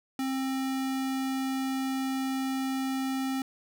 square tone, 265.3 Hz, C4, 24 cents sharp, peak -29 dBFS, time 0.19-3.42 s, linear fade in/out 2 ms, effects none

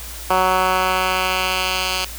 10% pulse tone with band-pass filter sweep, 185.8 Hz, F#3, 7 cents sharp, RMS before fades -19 dBFS, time 0.3-2.05 s, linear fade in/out 5 ms, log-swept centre 1100 to 4000 Hz, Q 1.1, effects added 58 Hz sine -34 dBFS peak until 2.18 s + white hiss -34 dBFS RMS until 2.18 s

